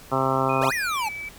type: harmonic tone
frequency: 132.9 Hz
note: C3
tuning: 27 cents sharp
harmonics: 1 / 2 / 3 / 4 / 5 / 6 / 7 / 8 / 9 / 10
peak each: -29 / -29 / -29 / -29 / -29 / -29 / -29 / -29 / -29 / -29 dBFS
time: 0.11-0.71 s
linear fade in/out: 20 ms
type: tone with pitch glide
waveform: sine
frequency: 2481 to 2302 Hz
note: D#7 to D7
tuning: -6 to -35 cents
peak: -31 dBFS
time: 0.49-1.29 s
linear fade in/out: 5 ms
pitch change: -129 cents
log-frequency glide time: 0.68-1.07 s
type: exponential two-way sweep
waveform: square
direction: up then down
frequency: 443.7 to 2031 to 814 Hz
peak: -25 dBFS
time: 0.61-1.09 s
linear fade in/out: 10 ms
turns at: 0.73 s
effects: pink hiss -46 dBFS RMS until 1.38 s